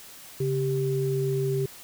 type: tone pair together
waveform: sine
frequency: 138.59 / 392 Hz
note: C#3 / G4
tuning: 0 / 0 cents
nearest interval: octave + tritone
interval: 1800 cents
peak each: -26 dBFS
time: 0.4-1.66 s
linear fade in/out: 5 ms
effects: white hiss -46 dBFS RMS until 1.83 s